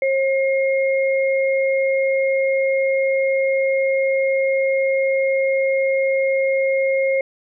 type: tone pair together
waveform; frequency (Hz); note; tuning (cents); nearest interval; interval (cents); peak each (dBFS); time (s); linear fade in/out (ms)
sine; 537 / 2139; C5 / C7; +45 / +38; 2 octaves; 2393; -16 / -24; 0.02-7.21; 2
effects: none